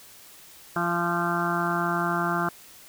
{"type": "harmonic tone with a mistuned harmonic", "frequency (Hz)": 172.2, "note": "F3", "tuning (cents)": -24, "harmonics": [1, 2, 4, 5, 6, 7, 8, 9], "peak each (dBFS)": [-30, -31, -31, -34, -33, -31, -30, -33], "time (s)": [0.76, 2.49], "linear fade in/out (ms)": 2, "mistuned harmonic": 6, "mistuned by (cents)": 27, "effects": ["white hiss -49 dBFS RMS until 2.88 s"]}